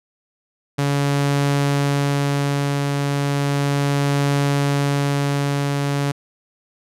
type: tone with tremolo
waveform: sawtooth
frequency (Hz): 141.7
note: C#3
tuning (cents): +38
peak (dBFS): -12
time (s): 0.78-6.12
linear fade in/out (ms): 10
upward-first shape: triangle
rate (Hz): 0.35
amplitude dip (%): 30
effects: low-pass 11000 Hz 12 dB/octave

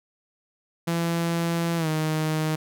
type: tone with pitch glide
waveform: sawtooth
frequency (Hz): 168.4 to 156.22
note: E3 to D#3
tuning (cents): +37 to +7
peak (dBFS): -19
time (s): 0.87-2.56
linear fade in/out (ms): 10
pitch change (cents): -130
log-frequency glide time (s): 1.77-1.88
effects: none

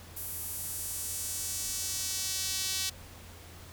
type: tone with high-pass filter sweep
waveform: sawtooth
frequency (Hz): 380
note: F#4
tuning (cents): +46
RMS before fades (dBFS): -35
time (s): 0.16-2.9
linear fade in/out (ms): 10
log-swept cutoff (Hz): 12000 to 4100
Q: 1.2
effects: added 86 Hz sine -50 dBFS peak until 3.72 s + pink hiss -51 dBFS RMS until 3.72 s

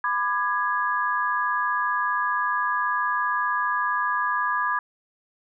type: chord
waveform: sine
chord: G# diminished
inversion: first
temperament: just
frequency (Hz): 996.7 / 1196.1 / 1661.2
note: B5 / D6 / G#6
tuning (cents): +16 / +31 / 0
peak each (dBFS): -26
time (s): 0.04-4.79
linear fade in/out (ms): 2
effects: none

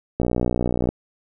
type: click train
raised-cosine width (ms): 2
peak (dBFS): -8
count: 43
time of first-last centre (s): 0.2-0.89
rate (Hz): 60.9
effects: none

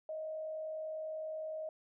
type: tone with frequency modulation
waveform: sine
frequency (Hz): 628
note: D#5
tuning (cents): +16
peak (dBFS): -38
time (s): 0.09-1.69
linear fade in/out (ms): 2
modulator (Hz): 50.2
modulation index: 0.26
effects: none

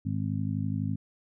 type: harmonic tone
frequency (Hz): 52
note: G#1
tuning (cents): +3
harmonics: 2 / 3 / 4 / 5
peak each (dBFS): -31 / -33 / -34 / -35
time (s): 0.05-0.96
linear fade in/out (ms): 10
effects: none

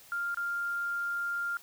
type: tone with dropouts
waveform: sine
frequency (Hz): 1398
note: F6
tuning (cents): +1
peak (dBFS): -30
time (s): 0.12-1.57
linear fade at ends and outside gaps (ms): 1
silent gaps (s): 0.345-0.372
effects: white hiss -55 dBFS RMS until 1.62 s

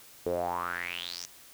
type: tone with band-pass filter sweep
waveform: sawtooth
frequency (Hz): 87.4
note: F2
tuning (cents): +2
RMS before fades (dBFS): -34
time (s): 0.26-1.26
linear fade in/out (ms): 5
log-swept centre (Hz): 440 to 6300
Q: 7.1
effects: white hiss -53 dBFS RMS until 1.53 s

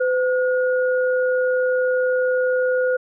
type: tone pair together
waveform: sine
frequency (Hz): 508 / 1440.2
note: B4 / F#6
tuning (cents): +49 / -47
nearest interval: octave + tritone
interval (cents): 1804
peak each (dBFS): -17 / -25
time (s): 0-2.97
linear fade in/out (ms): 10
effects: none

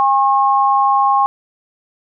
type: tone pair together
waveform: sine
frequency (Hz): 811 / 1082.6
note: G#5 / C#6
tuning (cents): -41 / -41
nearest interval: perfect fourth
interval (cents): 500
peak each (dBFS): -13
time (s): 0-1.26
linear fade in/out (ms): 0
effects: none

